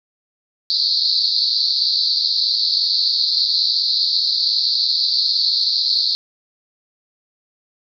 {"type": "band-pass noise", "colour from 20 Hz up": "pink", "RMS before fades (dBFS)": -18, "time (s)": [0.7, 6.15], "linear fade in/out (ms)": 0, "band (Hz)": [4100, 4700], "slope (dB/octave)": 96, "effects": []}